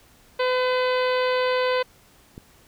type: harmonic tone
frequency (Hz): 506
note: B4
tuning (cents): +42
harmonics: 1 / 2 / 3 / 4 / 5 / 6 / 7 / 8 / 9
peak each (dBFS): -21 / -27 / -31 / -33 / -35 / -37 / -38 / -39 / -40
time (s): 0.39-1.83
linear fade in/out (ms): 10
type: click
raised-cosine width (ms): 3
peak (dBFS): -25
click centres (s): 2.379
effects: pink hiss -55 dBFS RMS until 2.67 s